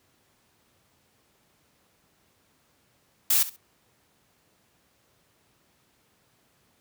blue noise with echo, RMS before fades -21 dBFS, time 3.3-3.43 s, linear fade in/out 5 ms, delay 67 ms, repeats 2, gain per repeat -15 dB, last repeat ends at 3.564 s, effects pink hiss -66 dBFS RMS until 6.8 s + high-pass 80 Hz 12 dB/octave

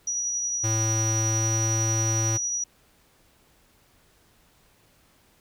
sine tone with tremolo, 5820 Hz, F#8, 29 cents flat, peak -24 dBFS, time 0.07-2.64 s, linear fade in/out 5 ms, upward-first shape triangle, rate 11 Hz, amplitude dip 25%
square tone with pitch glide, 110.8 to 111.44 Hz, A2 to A2, +13 to +23 cents, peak -25 dBFS, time 0.63-2.38 s, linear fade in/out 20 ms, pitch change +10 cents, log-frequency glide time 1.35-1.47 s
effects pink hiss -61 dBFS RMS until 5.4 s

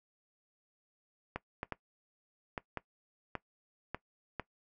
clicks, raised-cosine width 0.5 ms, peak -21 dBFS, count 8, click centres 1.36 / 1.631 / 1.723 / 2.578 / 2.773 / 3.353 / 3.946 / 4.397 s, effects noise-tail reverb RT60 0.1 s tail -19 dB re dry

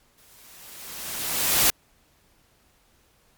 white noise with exponential growth, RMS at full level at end -17 dBFS, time 0.18-1.7 s, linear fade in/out 0 ms, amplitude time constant 330 ms, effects pink hiss -62 dBFS RMS until 3.37 s + MP3 96 kbps

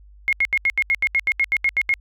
sine tone bursts, 2155 Hz, C#7, 49 cents flat, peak -15 dBFS, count 14, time 0.28-1.939 s, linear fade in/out 0 ms, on 47 ms, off 77 ms, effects added 50 Hz sine -44 dBFS peak until 2 s

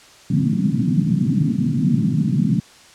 pink band-pass noise, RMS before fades -18 dBFS, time 0.3-2.6 s, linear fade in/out 5 ms, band 130 to 260 Hz, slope 48 dB/octave, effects white hiss -46 dBFS RMS until 2.94 s + low-pass 7000 Hz 12 dB/octave

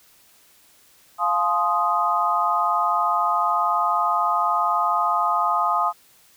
sine chord, F minor seventh, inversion none, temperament equal with one note detuned, 698.5 / 852.5 / 1046.5 / 1244.5 Hz, F5 / Ab5 / C6 / Eb6, 0 / +45 / 0 / 0 cents, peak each -25 / -25 / -25 / -21 dBFS, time 1.18-5.93 s, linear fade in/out 50 ms, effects white hiss -55 dBFS RMS until 6.36 s

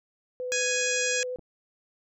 sine tone with vibrato, 502 Hz, B4, 28 cents sharp, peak -30 dBFS, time 0.4-1.36 s, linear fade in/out 0 ms, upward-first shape triangle, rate 11 Hz, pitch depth 11 cents each way
harmonic tone, 830.6 Hz, G#5, in tune, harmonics 2 / 3 / 4 / 5 / 6 / 7 / 8 / 9, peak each -31 / -31 / -36 / -40 / -38 / -35 / -33 / -33 dBFS, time 0.52-1.23 s, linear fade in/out 0 ms
clicks, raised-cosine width 2 ms, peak -37 dBFS, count 2, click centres 1.387 / 1.393 s
effects none

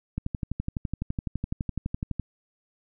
click train, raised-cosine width 5 ms, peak -16 dBFS, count 25, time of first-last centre 0.18-2.197 s, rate 11.9 Hz, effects none

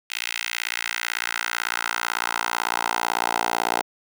10% pulse tone with high-pass filter sweep, 58 Hz, A#1, 8 cents flat, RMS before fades -26 dBFS, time 0.1-3.82 s, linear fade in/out 5 ms, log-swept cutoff 2500 to 670 Hz, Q 1.8, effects none

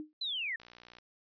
sine tone with exponential decay, 306.3 Hz, D#4, 27 cents flat, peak -35 dBFS, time 0-0.13 s, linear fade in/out 0 ms, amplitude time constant 28 ms
sine linear sweep, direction down, 4111 to 1759 Hz, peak -33 dBFS, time 0.21-0.56 s, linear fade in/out 5 ms
click train, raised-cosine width 0.2 ms, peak -35 dBFS, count 24, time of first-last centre 0.6-0.985 s, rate 59.7 Hz
effects resampled to 11025 Hz

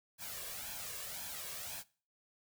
white noise with flanger, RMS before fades -44 dBFS, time 0.18-1.84 s, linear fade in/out 50 ms, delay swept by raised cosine 1.2 to 1.82 ms, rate 1.9 Hz, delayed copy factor +0.65, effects noise-tail reverb RT60 0.4 s tail -21 dB re dry

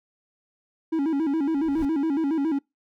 triangle tone with vibrato, 300 Hz, D4, 37 cents sharp, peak -19 dBFS, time 0.92-2.59 s, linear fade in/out 10 ms, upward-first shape square, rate 7.2 Hz, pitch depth 130 cents each way
brown noise with exponential growth, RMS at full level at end -31 dBFS, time 1.47-1.85 s, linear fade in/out 1 ms, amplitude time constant 81 ms
effects noise-tail reverb RT60 0.2 s tail -24 dB re dry

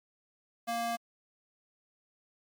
square tone with high-pass filter, 233.1 Hz, A#3, in tune, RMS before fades -33 dBFS, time 0.67-0.97 s, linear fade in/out 20 ms, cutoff 530 Hz, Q 2.8, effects MP3 96 kbps

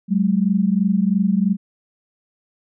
sine tone pair together, 188.1 / 211.1 Hz, F#3 / G#3, +29 / +29 cents, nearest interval major second, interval 200 cents, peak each -17 / -18 dBFS, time 0.08-1.57 s, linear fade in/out 50 ms, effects none

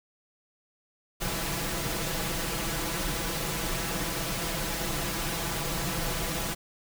pink noise with comb filter, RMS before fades -31 dBFS, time 1.2-6.55 s, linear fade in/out 20 ms, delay 6 ms, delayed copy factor +0.75, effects none

